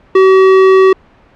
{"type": "tone", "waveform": "square", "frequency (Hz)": 380.1, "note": "F#4", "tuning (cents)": 47, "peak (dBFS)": -4, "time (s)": [0.15, 0.93], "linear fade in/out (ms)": 5, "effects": ["pink hiss -45 dBFS RMS until 1.35 s", "low-pass 2000 Hz 12 dB/octave"]}